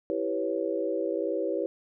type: chord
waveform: sine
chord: C# half-diminished seventh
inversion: first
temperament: equal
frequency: 329.6 / 392 / 493.9 / 554.4 Hz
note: E4 / G4 / B4 / C#5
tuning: 0 / 0 / 0 / 0 cents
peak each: -32 dBFS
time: 0.1-1.66 s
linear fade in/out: 0 ms
effects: none